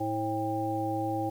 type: harmonic tone with a mistuned harmonic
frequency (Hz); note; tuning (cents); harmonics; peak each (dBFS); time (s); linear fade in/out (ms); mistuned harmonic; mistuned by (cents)
107.9; A2; -33; 1 / 3 / 5 / 7; -36 / -32 / -36 / -32; 0-1.3; 10; 7; +87
effects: 9-bit